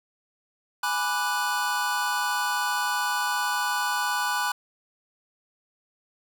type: chord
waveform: square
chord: G# half-diminished seventh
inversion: none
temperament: equal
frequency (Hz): 830.6 / 987.8 / 1174.7 / 1480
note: G#5 / B5 / D6 / F#6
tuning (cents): 0 / 0 / 0 / 0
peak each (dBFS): -32 / -30 / -33 / -29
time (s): 0.83-4.52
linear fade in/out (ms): 5
effects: none